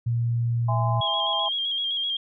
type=tone; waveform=sine; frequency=117.8 Hz; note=A#2; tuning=19 cents sharp; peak=-21 dBFS; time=0.06-1.01 s; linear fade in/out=10 ms
type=chord; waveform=sine; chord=E augmented; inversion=none; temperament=just; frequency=659.3 / 824.1 / 1030.1 Hz; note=E5 / G#5 / B#5; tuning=0 / -14 / -27 cents; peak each=-31 / -29 / -29 dBFS; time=0.68-1.49 s; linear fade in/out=10 ms
type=tone with vibrato; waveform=sine; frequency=3256 Hz; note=G#7; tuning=35 cents flat; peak=-24 dBFS; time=1.01-2.17 s; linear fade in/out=5 ms; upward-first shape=square; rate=7.8 Hz; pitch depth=32 cents each way
effects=none